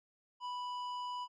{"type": "tone with tanh clipping", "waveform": "triangle", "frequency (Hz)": 987.8, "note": "B5", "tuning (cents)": 0, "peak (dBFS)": -40, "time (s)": [0.4, 1.28], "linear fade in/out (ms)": 50, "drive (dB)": 17, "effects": ["low-pass 6000 Hz 12 dB/octave"]}